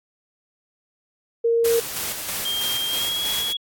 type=tone; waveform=sine; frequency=463.5 Hz; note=A#4; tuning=10 cents flat; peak=-16 dBFS; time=1.44-1.8 s; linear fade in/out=10 ms
type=noise with tremolo; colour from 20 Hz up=white; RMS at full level=-27 dBFS; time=1.64-3.53 s; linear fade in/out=10 ms; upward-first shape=square; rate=3.1 Hz; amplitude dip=35%
type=tone with pitch glide; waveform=sine; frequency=3200 to 3336 Hz; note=G7 to G#7; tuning=+35 to +7 cents; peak=-23 dBFS; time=2.45-3.57 s; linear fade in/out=5 ms; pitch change=+72 cents; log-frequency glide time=2.88-3.23 s
effects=AAC 64 kbps